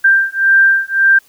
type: beating tone pair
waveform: sine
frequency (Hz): 1579 / 1580.8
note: G6 / G6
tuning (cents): +12 / +14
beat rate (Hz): 1.8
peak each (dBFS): -11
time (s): 0.04-1.19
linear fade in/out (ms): 10
effects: white hiss -50 dBFS RMS until 1.28 s